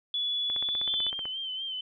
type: tone with pitch glide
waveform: sine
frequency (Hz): 3421 to 3485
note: A7 to A7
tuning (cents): -49 to -17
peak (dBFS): -27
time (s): 0.14-1.1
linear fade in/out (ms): 2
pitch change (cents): +32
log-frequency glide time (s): 0.48-0.93
type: click train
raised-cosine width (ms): 0.5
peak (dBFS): -26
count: 13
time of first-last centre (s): 0.5-1.255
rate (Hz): 15.9
type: tone with vibrato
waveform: sine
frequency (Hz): 3100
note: G7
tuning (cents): -20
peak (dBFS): -32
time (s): 0.87-1.81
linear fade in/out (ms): 5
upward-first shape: sine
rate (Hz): 4.2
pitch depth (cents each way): 49
effects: none